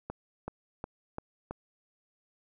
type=accelerating click train; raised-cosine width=1 ms; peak=-22 dBFS; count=5; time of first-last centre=0.1-1.51 s; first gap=380 ms; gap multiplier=0.95; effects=none